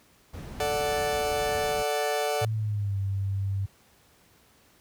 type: noise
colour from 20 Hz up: brown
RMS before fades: -35 dBFS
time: 0.33-1.83 s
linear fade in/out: 10 ms
type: chord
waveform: 40% pulse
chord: D major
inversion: second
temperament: equal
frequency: 440 / 587.3 / 740 Hz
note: A4 / D5 / F#5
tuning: 0 / 0 / 0 cents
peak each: -29 dBFS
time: 0.6-2.45 s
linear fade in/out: 2 ms
type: tone with pitch glide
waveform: sine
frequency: 110 to 98 Hz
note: A2 to G2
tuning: 0 to 0 cents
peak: -25 dBFS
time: 2.41-3.66 s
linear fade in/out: 10 ms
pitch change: -200 cents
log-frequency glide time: 2.54-2.97 s
effects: pink hiss -60 dBFS RMS until 4.8 s + high-pass 60 Hz 12 dB/octave